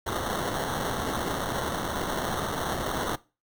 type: noise with sample-and-hold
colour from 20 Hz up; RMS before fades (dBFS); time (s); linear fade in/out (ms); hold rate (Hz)
white; -30; 0.06-3.16; 10; 2450
effects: noise-tail reverb RT60 0.3 s tail -20 dB re dry